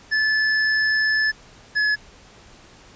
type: tone pair in turn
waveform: square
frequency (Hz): 1736 / 1704.2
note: A6 / G#6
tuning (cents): -24 / +44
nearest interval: unison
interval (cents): 32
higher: first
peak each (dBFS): -18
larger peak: neither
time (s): 0.11-1.32 / 1.75-1.96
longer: first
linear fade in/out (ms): 20
effects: pink hiss -48 dBFS RMS until 2.95 s + resampled to 16000 Hz